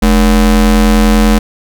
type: ring-modulated tone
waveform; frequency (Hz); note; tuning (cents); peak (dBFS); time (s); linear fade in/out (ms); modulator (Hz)
square; 129.7; C3; -15; -3; 0.02-1.39; 10; 84.6
effects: none